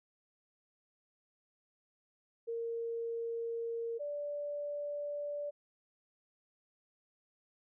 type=tone pair in turn; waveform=sine; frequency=462.4 / 582.6 Hz; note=A#4 / D5; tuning=-14 / -14 cents; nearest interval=major third; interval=400 cents; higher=second; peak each=-35 / -36 dBFS; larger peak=first; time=2.47-3.99 / 3.99-5.51 s; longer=neither; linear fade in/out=20 ms; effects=none